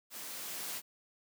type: noise with level ramp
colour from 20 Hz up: white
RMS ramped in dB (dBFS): -45 to -39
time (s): 0.1-0.82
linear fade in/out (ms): 50
effects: high-pass 150 Hz 12 dB/octave